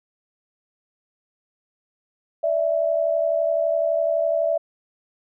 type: tone pair together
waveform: sine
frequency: 587.3 / 659.2 Hz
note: D5 / E5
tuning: 0 / 0 cents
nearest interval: major second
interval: 200 cents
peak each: -23 / -20 dBFS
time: 2.43-4.58 s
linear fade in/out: 10 ms
effects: none